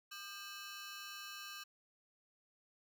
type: ring-modulated tone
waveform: 15% pulse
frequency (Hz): 1396.9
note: F6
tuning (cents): 0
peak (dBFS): -37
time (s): 0.11-1.64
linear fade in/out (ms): 10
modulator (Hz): 189
effects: none